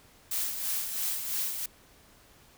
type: noise with tremolo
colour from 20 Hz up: blue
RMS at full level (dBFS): -30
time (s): 0.31-1.66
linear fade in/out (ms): 5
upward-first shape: sine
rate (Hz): 3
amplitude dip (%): 50
effects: pink hiss -58 dBFS RMS until 2.57 s